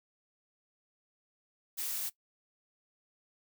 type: noise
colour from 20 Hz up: blue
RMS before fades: -36 dBFS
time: 1.77-2.1 s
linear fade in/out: 20 ms
effects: noise-tail reverb RT60 0.1 s tail -19 dB re dry